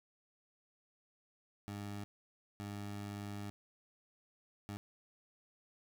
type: tone bursts at uneven times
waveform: 20% pulse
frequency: 102 Hz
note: G#2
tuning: 31 cents flat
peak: -37 dBFS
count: 3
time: 1.68-2.04 / 2.6-3.5 / 4.69-4.77 s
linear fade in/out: 0 ms
effects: none